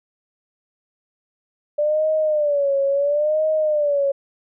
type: tone with vibrato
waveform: sine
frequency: 587.3 Hz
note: D5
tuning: in tune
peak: -16 dBFS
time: 1.78-4.12 s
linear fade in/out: 10 ms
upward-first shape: sine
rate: 0.73 Hz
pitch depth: 110 cents each way
effects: none